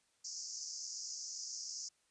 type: band-pass noise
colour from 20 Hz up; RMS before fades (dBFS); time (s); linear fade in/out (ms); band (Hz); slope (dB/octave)
pink; -45; 0.24-1.89; 10; 4900 to 7000; 96
effects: white hiss -75 dBFS RMS until 2.1 s + resampled to 22050 Hz